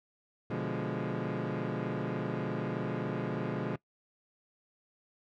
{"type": "chord", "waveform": "20% pulse", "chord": "B diminished seventh", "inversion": "none", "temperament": "equal", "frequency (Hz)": [123.47, 146.83, 174.61, 207.7], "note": ["B2", "D3", "F3", "Ab3"], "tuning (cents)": [0, 0, 0, 0], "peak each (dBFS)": -33, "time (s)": [0.5, 3.76], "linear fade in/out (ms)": 5, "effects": ["noise-tail reverb RT60 0.1 s tail -20 dB re dry", "low-pass 2000 Hz 12 dB/octave"]}